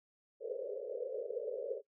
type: band-pass noise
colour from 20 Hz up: pink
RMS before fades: -40 dBFS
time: 0.4-1.82 s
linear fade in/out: 50 ms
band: 420 to 570 Hz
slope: 96 dB/octave
effects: noise-tail reverb RT60 0.1 s tail -20 dB re dry